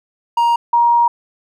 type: tone pair in turn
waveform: triangle / sine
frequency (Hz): 940 / 944.9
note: A#5 / A#5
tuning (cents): +14 / +23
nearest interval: unison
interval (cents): 9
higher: second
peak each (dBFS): -9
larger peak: neither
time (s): 0.37-0.56 / 0.73-1.08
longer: second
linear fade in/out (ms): 5
effects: none